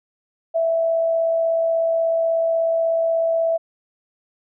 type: tone with amplitude modulation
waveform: sine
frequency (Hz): 659.3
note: E5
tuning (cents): 0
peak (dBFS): -15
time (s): 0.54-3.58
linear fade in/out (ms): 20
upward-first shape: sine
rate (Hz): 56.4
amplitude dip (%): 30
effects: none